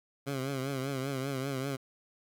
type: tone with vibrato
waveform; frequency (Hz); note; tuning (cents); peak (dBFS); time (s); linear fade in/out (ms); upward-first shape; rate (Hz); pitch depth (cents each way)
15% pulse; 135.1; C#3; -44; -26; 0.26-1.77; 20; triangle; 5.1; 92
effects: 10-bit